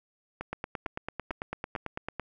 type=two click trains; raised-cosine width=0.5 ms; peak=-18 / -20 dBFS; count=16 / 4; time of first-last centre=0.53-2.197 / 0.41-1.761 s; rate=9 / 2.22 Hz; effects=none